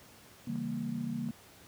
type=chord; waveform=sine; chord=C# diminished seventh; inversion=none; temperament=equal with one note detuned; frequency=138.59 / 164.81 / 198.05 / 233.1 Hz; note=C#3 / E3 / G3 / Bb3; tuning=0 / 0 / +18 / 0 cents; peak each=-41 / -41 / -40 / -35 dBFS; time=0.47-1.31 s; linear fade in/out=5 ms
type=clicks; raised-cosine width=1 ms; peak=-38 dBFS; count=2; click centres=0.557 / 1.288 s
effects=pink hiss -56 dBFS RMS until 1.67 s + high-pass 80 Hz 12 dB/octave